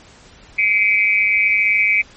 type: tone with amplitude modulation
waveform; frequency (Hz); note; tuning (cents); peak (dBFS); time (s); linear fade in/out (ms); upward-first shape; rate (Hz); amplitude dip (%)
sine; 2296; D7; -40; -8; 0.58-2.02; 10; sine; 207; 100
effects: pink hiss -45 dBFS RMS until 2.16 s + MP3 32 kbps